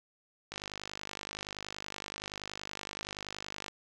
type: click train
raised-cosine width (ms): 0.2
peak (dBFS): -21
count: 161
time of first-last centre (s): 0.52-3.682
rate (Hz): 50.6
effects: 10-bit